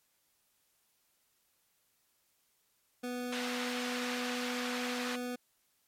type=tone; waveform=25% pulse; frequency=246.9 Hz; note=B3; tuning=in tune; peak=-32 dBFS; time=3.03-5.36 s; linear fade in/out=10 ms
type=band-pass noise; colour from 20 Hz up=pink; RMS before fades=-40 dBFS; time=3.32-5.16 s; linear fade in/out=5 ms; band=1200 to 4200 Hz; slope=12 dB/octave
effects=white hiss -74 dBFS RMS until 5.87 s + MP3 64 kbps